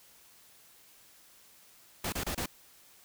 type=noise bursts; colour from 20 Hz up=pink; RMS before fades=-34 dBFS; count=4; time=2.04-2.46 s; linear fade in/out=5 ms; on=84 ms; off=28 ms; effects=white hiss -59 dBFS RMS until 3.04 s